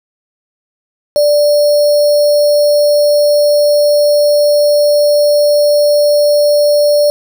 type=tone with sample-and-hold; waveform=sine; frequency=587.3 Hz; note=D5; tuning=in tune; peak=-6 dBFS; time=1.16-7.1 s; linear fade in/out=0 ms; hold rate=4900 Hz; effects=none